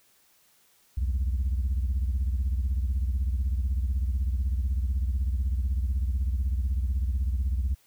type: beating tone pair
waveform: sine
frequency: 62.8 / 78.8 Hz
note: B1 / D#2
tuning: +30 / +23 cents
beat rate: 16 Hz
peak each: -23 / -28 dBFS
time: 0.97-7.75 s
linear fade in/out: 10 ms
effects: tanh soft clip ceiling -21 dBFS + white hiss -63 dBFS RMS until 7.86 s